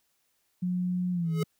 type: tone with pitch glide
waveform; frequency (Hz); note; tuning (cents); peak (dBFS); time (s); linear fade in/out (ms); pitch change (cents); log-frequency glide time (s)
sine; 180.2 to 161.47; F#3 to E3; -45 to -35; -26; 0.62-1.44; 10; -190; 1.12-1.32
type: tone with exponential growth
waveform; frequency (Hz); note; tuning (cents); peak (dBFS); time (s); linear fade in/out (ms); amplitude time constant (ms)
square; 424.5; G#4; +38; -28; 1.24-1.43; 2; 40
effects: white hiss -73 dBFS RMS until 1.59 s